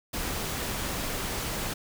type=noise; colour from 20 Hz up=pink; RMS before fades=-32 dBFS; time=0.13-1.74 s; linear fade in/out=10 ms; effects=none